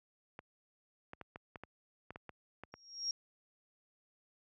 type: clicks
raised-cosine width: 0.5 ms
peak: -31 dBFS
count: 11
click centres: 0.391 / 1.134 / 1.213 / 1.359 / 1.558 / 1.636 / 2.106 / 2.159 / 2.293 / 2.636 / 2.74 s
type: tone with exponential growth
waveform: sine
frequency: 5588 Hz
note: F8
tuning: in tune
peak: -31 dBFS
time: 2.72-3.11 s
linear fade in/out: 2 ms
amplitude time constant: 84 ms
effects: high-pass 60 Hz 12 dB/octave